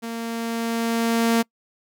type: tone with level ramp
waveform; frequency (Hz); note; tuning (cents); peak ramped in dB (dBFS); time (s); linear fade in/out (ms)
sawtooth; 230; A#3; -23; -25 to -12; 0.02-1.43; 20
effects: noise-tail reverb RT60 0.1 s tail -26 dB re dry